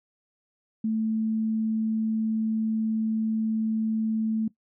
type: tone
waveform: sine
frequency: 220.4 Hz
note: A3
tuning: 3 cents sharp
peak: -23 dBFS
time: 0.84-4.48 s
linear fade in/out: 5 ms
effects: noise-tail reverb RT60 0.1 s tail -18 dB re dry